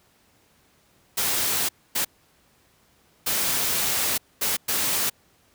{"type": "noise bursts at uneven times", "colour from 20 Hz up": "white", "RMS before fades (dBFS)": -24, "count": 5, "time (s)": [[1.17, 1.69], [1.95, 2.05], [3.26, 4.18], [4.41, 4.57], [4.68, 5.1]], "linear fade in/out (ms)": 10, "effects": ["pink hiss -61 dBFS RMS until 5.54 s", "high-pass 60 Hz 12 dB/octave"]}